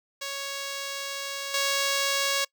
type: tone with level steps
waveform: 5% pulse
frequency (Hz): 554.4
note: C#5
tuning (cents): 0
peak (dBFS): -20 / -12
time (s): 0.21-2.45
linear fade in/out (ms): 10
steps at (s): 1.54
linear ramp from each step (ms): 2
effects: noise-tail reverb RT60 0.1 s tail -24 dB re dry